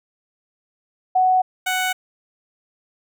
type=tone pair in turn; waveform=sine / 15% pulse; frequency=743 / 743 Hz; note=F#5 / F#5; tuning=+7 / +7 cents; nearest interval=unison; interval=0 cents; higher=neither; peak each=-13 dBFS; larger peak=neither; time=1.15-1.42 / 1.66-1.93 s; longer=neither; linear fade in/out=10 ms; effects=none